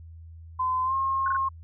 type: tone with pitch glide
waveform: sine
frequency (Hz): 1025 to 1073.5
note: C6 to C6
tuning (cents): -36 to +44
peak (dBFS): -23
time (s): 0.59-1.49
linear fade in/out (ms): 10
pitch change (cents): +80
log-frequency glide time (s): 0.84-0.94
type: tone bursts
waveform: sine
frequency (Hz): 1480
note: F#6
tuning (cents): 0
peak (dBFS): -27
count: 3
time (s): 1.26-1.366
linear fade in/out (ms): 2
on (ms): 20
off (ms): 23
effects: added 82 Hz sine -42 dBFS peak until 1.63 s